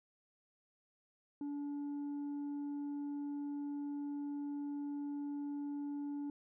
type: tone with tanh clipping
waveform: sine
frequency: 287.8 Hz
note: D4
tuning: 35 cents flat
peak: -39 dBFS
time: 1.41-6.3 s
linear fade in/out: 2 ms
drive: 3 dB
effects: none